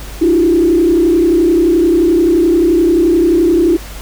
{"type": "tone with frequency modulation", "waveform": "sine", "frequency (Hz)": 338.8, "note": "E4", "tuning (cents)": 48, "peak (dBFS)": -7, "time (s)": [0.21, 3.77], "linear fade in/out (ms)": 10, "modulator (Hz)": 31.5, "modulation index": 0.99, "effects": ["added 50 Hz sine -27 dBFS peak until 4.01 s", "pink hiss -32 dBFS RMS until 4.01 s"]}